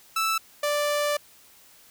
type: tone pair in turn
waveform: sawtooth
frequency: 1318.5 / 587.3 Hz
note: E6 / D5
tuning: 0 / 0 cents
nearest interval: octave + major second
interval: 1400 cents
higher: first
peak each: -19 dBFS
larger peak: neither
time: 0.16-0.38 / 0.63-1.17 s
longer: second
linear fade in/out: 5 ms
effects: white hiss -54 dBFS RMS until 1.9 s